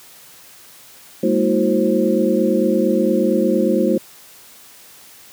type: tone cluster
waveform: sine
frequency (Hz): 202.4 / 231.1 / 320.5 / 365.1 / 529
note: G#3 / A#3 / E4 / F#4 / C5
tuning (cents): -44 / -15 / -49 / -23 / +19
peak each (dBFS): -20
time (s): 1.23-3.98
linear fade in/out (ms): 5
effects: white hiss -44 dBFS RMS until 5.32 s + high-pass 80 Hz 12 dB/octave